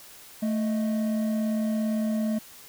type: tone pair together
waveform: triangle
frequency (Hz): 220 / 622.3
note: A3 / D#5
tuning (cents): 0 / 0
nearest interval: octave + tritone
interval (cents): 1800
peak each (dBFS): -22 / -33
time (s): 0.42-2.39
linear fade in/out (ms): 10
effects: white hiss -48 dBFS RMS until 2.68 s